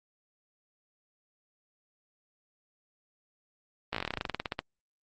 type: slowing click train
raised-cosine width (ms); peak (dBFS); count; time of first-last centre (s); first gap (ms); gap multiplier
0.3; -15; 19; 3.93-4.591; 16; 1.09
effects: Opus 32 kbps